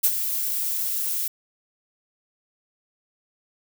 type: noise with ADSR envelope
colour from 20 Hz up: violet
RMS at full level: -17 dBFS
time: 0.03-1.28 s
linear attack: 15 ms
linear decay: 59 ms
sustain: -9 dB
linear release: 5 ms
effects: none